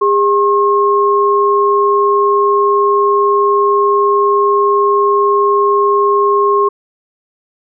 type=tone pair together; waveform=sine; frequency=405.5 / 1076 Hz; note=G#4 / C6; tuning=-41 / +48 cents; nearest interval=octave + perfect fourth; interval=1689 cents; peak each=-11 dBFS; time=0.01-6.69 s; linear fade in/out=10 ms; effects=none